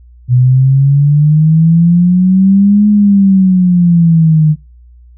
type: exponential two-way sweep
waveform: sine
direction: up then down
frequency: 122.9 to 210 to 151.3 Hz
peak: -4 dBFS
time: 0.28-4.56 s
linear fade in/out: 50 ms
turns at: 2.88 s
effects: noise-tail reverb RT60 0.3 s tail -24 dB re dry + added 60 Hz sine -36 dBFS peak until 5.17 s